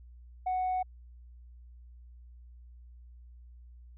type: tone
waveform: sine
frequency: 740 Hz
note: F#5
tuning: in tune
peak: -26 dBFS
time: 0.46-0.83 s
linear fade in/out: 10 ms
effects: tanh soft clip ceiling -26 dBFS + added 60 Hz sine -49 dBFS peak until 3.97 s